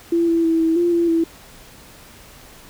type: tone with pitch steps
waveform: sine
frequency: 337.6 / 332.9 / 327.2 / 325 / 346.4 / 340.1 / 330.1 Hz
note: E4 / E4 / E4 / E4 / F4 / F4 / E4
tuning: +41 / +17 / -13 / -24 / -14 / -46 / +2 cents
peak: -14 dBFS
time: 0.12-1.24 s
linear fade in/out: 5 ms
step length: 160 ms
effects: pink hiss -44 dBFS RMS until 2.69 s